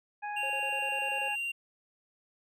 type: harmonic tone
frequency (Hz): 830.6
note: G#5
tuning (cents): 0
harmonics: 1 / 2 / 3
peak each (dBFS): -35 / -41 / -45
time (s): 0.22-1.36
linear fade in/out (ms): 20
type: tone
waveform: triangle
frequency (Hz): 2770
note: F7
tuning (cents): -15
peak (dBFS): -30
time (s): 0.36-1.52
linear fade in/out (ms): 10
type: tone bursts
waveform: triangle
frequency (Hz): 539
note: C#5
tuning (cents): -49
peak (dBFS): -37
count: 9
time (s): 0.43-1.283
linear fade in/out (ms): 2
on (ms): 69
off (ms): 29
effects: none